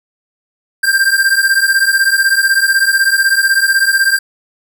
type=beating tone pair; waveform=square; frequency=1577 / 1593 Hz; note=G6 / G6; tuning=+10 / +27 cents; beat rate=16 Hz; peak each=-13 dBFS; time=0.83-4.19 s; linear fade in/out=10 ms; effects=none